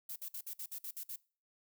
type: noise bursts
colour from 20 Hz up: violet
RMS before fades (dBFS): -43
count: 9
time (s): 0.09-1.16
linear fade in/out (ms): 5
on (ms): 70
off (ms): 55
effects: noise-tail reverb RT60 0.4 s tail -23 dB re dry